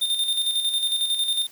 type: tone with tremolo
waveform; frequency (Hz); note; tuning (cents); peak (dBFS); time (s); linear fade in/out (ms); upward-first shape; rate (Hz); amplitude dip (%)
square; 3626; A#7; -49; -20; 0.01-1.47; 10; square; 11; 50
effects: white hiss -50 dBFS RMS until 1.51 s + high-pass 150 Hz 12 dB/octave

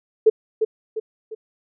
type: tone with echo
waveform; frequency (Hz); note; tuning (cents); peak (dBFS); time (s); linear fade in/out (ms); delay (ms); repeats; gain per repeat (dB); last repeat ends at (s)
sine; 438.1; A4; -7; -8; 0.26-0.3; 10; 350; 3; -7; 1.35
effects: none

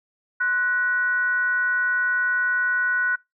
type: tone with frequency modulation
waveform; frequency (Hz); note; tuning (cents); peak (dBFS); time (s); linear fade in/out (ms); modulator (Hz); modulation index
sine; 1480; F#6; 0; -19; 0.4-3.16; 10; 430; 0.35
effects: noise-tail reverb RT60 0.2 s tail -24 dB re dry

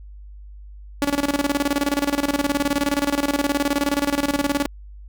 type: tone with tremolo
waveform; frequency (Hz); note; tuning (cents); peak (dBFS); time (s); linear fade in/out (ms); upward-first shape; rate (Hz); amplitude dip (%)
sawtooth; 284.7; C#4; +46; -13; 1.02-4.66; 0; square; 19; 80
effects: added 50 Hz sine -37 dBFS peak until 5.08 s

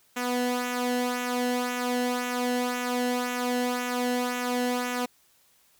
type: tone with flanger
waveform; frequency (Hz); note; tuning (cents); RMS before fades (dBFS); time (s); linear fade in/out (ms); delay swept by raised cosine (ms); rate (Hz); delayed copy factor
sawtooth; 246.9; B3; 0; -28; 0.16-5.06; 10; 0.21 to 0.86; 1.9; -0.6
effects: white hiss -63 dBFS RMS until 5.79 s

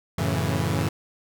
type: chord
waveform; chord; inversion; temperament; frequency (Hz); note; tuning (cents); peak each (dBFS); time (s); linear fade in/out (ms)
sawtooth; F# minor seventh; none; equal with one note detuned; 91.01 / 110 / 138.59 / 164.81; F#2 / A2 / C#3 / E3; -28 / 0 / 0 / 0; -24; 0.18-0.89; 5
effects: none

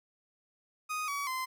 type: tone with pitch steps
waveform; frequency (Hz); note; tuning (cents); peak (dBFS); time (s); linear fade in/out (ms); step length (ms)
30% pulse; 1244.5 / 1134.6 / 1034.5; D#6 / C#6 / C6; 0 / +40 / -20; -30; 0.89-1.46; 20; 190
effects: none

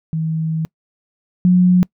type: tone pair in turn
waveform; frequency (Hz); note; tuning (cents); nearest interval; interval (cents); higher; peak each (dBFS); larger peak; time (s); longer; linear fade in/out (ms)
sine; 160 / 180.63; D#3 / F#3; +49 / -41; major second; 210; second; -17 / -8; second; 0.13-0.65 / 1.45-1.83; first; 0
effects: noise-tail reverb RT60 0.1 s tail -25 dB re dry

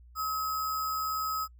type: tone with sample-and-hold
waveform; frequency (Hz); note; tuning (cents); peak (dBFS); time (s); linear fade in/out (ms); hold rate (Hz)
sine; 1279; D#6; +47; -29; 0.15-1.48; 50; 6300
effects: noise-tail reverb RT60 0.1 s tail -26 dB re dry + added 60 Hz sine -51 dBFS peak until 1.59 s

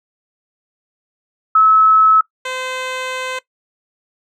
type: tone pair in turn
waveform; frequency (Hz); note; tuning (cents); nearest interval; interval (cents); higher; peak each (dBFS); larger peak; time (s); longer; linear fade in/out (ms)
sine / 10% pulse; 1296 / 514.3; E6 / C5; -30 / -30; octave + major third; 1600; first; -7 / -13; first; 1.55-2.21 / 2.45-3.39; second; 5
effects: noise-tail reverb RT60 0.1 s tail -19 dB re dry + low-pass 7000 Hz 12 dB/octave

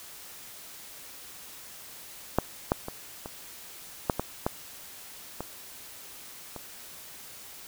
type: clicks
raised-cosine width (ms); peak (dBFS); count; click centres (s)
1; -7 / -8 / -20 / -23 / -8 / -13 / -11 / -19 / -24; 9; 2.386 / 2.719 / 2.884 / 3.259 / 4.098 / 4.196 / 4.465 / 5.406 / 6.563
effects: white hiss -46 dBFS RMS until 7.67 s

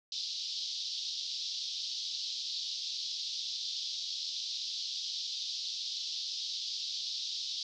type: band-pass noise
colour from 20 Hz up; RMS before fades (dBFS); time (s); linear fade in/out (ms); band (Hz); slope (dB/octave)
pink; -38; 0.12-7.63; 2; 3500 to 5400; 48
effects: none

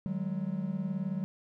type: tone cluster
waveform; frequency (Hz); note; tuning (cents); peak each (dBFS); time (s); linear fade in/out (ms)
triangle; 152.3 / 186.3 / 205.1; D#3 / F#3 / G#3; -37 / +12 / -21; -37 / -31 / -35; 0.06-1.24; 0
effects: none

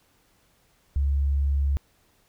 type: tone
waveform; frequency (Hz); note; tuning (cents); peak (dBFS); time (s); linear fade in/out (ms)
sine; 69.9; C#2; +15; -20; 0.96-1.77; 0
effects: pink hiss -64 dBFS RMS until 2.28 s

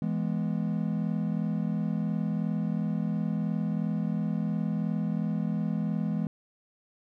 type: chord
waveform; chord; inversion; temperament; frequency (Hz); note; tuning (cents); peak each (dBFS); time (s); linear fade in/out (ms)
triangle; E major; none; equal; 164.81 / 207.7 / 246.9; E3 / G#3 / B3; 0 / 0 / 0; -28 / -28 / -33; 0.02-6.27; 2
effects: none

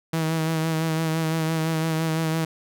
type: tone with vibrato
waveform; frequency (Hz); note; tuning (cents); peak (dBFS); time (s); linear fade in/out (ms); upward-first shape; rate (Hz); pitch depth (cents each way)
sawtooth; 160.7; E3; -44; -18; 0.13-2.45; 5; sine; 5.9; 29
effects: none

